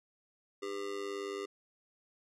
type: tone with amplitude modulation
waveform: square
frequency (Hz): 400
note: G4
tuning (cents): +35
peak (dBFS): -34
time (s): 0.62-1.46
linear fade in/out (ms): 10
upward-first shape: sine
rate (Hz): 99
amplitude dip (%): 80
effects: low-pass 7000 Hz 12 dB/octave

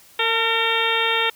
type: harmonic tone with a mistuned harmonic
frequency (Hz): 456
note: A#4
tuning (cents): -38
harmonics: 1 / 2 / 3 / 4 / 5 / 6 / 7 / 8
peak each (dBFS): -26 / -26 / -26 / -26 / -26 / -26 / -26 / -26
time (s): 0.19-1.3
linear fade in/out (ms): 5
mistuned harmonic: 2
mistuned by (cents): -28
effects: white hiss -50 dBFS RMS until 1.35 s

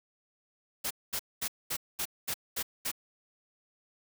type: noise bursts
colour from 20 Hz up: white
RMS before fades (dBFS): -33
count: 8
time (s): 0.84-2.916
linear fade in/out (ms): 10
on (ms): 67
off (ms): 220
effects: none

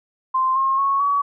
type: tone with pitch steps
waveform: sine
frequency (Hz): 1044 / 1072.7 / 1102.3 / 1132.6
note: C6 / C6 / C#6 / C#6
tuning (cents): -4 / +43 / -10 / +37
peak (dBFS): -16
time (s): 0.34-1.22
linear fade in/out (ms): 10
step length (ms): 220
effects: none

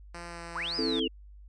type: tone with pitch glide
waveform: 5% pulse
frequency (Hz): 171.8 to 169.53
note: F3 to E3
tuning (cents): -28 to +49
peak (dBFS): -29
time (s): 0.14-1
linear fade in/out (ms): 5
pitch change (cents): -23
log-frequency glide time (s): 0.28-0.41
type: linear two-way sweep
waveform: sine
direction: up then down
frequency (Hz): 789 to 5100 to 2716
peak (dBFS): -31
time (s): 0.55-1.08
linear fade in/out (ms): 10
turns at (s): 0.76
type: chord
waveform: sine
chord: A minor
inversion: first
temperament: equal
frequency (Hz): 261.6 / 329.6 / 440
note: C4 / E4 / A4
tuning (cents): 0 / 0 / 0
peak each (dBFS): -32 / -32 / -32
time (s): 0.78-1.08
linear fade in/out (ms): 10
effects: added 50 Hz sine -47 dBFS peak until 1.48 s + resampled to 22050 Hz

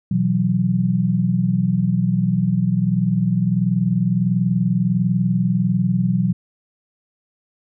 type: chord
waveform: sine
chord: B suspended fourth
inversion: none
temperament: equal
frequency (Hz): 123.47 / 164.81 / 185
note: B2 / E3 / F#3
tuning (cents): 0 / 0 / 0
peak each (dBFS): -21 / -21 / -18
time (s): 0.11-6.33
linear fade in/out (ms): 5
effects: none

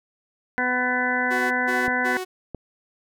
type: harmonic tone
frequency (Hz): 250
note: B3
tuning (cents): +21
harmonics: 1 / 2 / 3 / 4 / 6 / 7 / 8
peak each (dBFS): -29 / -31 / -29 / -31 / -25 / -28 / -28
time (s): 0.58-2.17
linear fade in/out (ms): 0
type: tone bursts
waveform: sawtooth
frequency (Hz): 370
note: F#4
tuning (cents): 0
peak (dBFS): -24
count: 3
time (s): 1.3-2.25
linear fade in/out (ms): 20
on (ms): 210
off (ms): 160
type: clicks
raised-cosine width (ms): 2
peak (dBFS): -19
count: 2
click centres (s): 1.881 / 2.547
effects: none

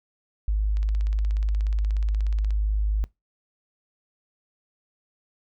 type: tone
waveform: sine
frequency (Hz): 51.91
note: G#1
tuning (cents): 0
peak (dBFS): -20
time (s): 0.48-3.04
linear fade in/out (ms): 0
type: click train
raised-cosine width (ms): 0.2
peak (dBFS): -27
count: 30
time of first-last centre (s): 0.77-2.507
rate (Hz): 16.7
effects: noise-tail reverb RT60 0.2 s tail -23 dB re dry

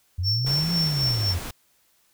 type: linear two-way sweep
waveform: sine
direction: up then down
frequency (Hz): 83.5 to 174.61 to 83.5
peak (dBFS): -23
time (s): 0.18-1.39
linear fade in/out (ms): 10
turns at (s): 0.73
type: tone with tremolo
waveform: triangle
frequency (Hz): 5430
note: F8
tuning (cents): -50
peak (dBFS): -20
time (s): 0.23-1.35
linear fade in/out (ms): 50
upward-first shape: sine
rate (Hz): 3.9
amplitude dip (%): 60
type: clicks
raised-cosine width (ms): 2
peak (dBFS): -28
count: 8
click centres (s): 0.448 / 0.511 / 0.583 / 0.637 / 0.693 / 0.778 / 1.032 / 1.066
type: noise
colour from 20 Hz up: pink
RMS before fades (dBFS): -35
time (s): 0.46-1.51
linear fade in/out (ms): 5
effects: white hiss -64 dBFS RMS until 2.13 s

